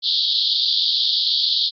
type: band-pass noise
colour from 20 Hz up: white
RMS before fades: -19 dBFS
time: 0.02-1.71 s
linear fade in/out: 50 ms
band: 3300 to 4700 Hz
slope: 96 dB/octave
effects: MP3 64 kbps